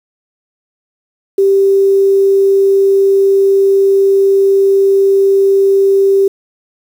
sine tone with quantisation, 392 Hz, G4, in tune, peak -6 dBFS, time 1.38-6.28 s, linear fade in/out 5 ms, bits 6, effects none

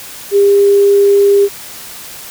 sine tone, 401.6 Hz, G4, 42 cents sharp, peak -5 dBFS, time 0.31-1.49 s, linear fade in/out 50 ms, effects white hiss -30 dBFS RMS until 2.3 s

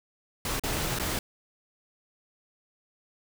pink noise with dropouts, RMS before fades -30 dBFS, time 0.45-1.19 s, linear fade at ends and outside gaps 2 ms, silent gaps 0.596-0.636 / 0.988-0.997 s, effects none

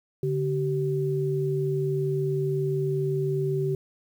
sine tone pair together, 143.82 / 383.7 Hz, D3 / G4, -36 / -37 cents, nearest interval octave + perfect fourth, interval 1699 cents, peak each -26 dBFS, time 0.23-3.75 s, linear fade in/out 2 ms, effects 9-bit

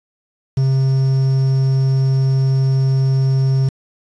triangle tone with quantisation, 133.6 Hz, C3, 36 cents sharp, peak -10 dBFS, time 0.57-3.69 s, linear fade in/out 5 ms, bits 6, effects resampled to 22050 Hz

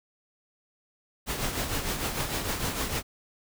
pink noise with tremolo, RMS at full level -28 dBFS, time 1.26-3.03 s, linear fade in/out 50 ms, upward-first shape triangle, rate 6.6 Hz, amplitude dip 60%, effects none

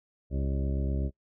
harmonic tone with a mistuned harmonic, 68.1 Hz, C#2, 30 cents flat, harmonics 1 / 2 / 3 / 4 / 5 / 6 / 8 / 9, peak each -28 / -34 / -38 / -40 / -42 / -44 / -46 / -47 dBFS, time 0.3-1.11 s, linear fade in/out 50 ms, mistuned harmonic 8, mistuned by +15 cents, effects noise-tail reverb RT60 0.1 s tail -24 dB re dry

